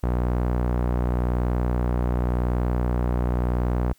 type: tone with low-pass filter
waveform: sawtooth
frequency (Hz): 60.9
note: B1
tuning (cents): -24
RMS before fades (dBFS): -23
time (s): 0.03-3.93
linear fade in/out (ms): 5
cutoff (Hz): 1100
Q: 0.88
effects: white hiss -61 dBFS RMS until 3.98 s